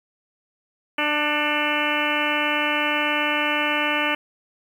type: harmonic tone with a mistuned harmonic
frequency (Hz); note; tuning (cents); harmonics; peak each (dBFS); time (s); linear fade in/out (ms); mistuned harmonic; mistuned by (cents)
296.9; D4; +19; 1 / 2 / 3 / 4 / 5 / 6 / 7 / 8 / 9 / 10; -29 / -29 / -29 / -29 / -29 / -29 / -29 / -29 / -29 / -29; 0.98-4.15; 5; 7; +63
effects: 8-bit